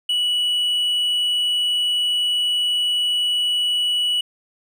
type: tone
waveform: triangle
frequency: 2943 Hz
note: F#7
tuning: 10 cents flat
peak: -16 dBFS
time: 0.09-4.21 s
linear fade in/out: 5 ms
effects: none